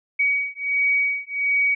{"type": "beating tone pair", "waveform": "sine", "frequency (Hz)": [2259, 2260.4], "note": ["C#7", "C#7"], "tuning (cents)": [32, 33], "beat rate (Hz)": 1.4, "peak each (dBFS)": -22, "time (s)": [0.19, 1.75], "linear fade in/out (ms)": 10, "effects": []}